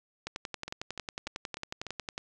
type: two click trains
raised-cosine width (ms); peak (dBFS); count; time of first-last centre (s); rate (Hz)
0.2; -18 / -22; 22 / 5; 0.27-2.179 / 0.68-1.867; 11 / 3.37
effects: resampled to 24000 Hz + 9-bit